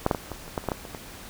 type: clicks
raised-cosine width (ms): 1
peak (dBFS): -6 / -7 / -14 / -19 / -26 / -12 / -28 / -11 / -12 / -25 / -21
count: 11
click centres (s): 0.064 / 0.112 / 0.148 / 0.317 / 0.479 / 0.578 / 0.64 / 0.687 / 0.718 / 0.852 / 0.948
effects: pink hiss -43 dBFS RMS until 1.29 s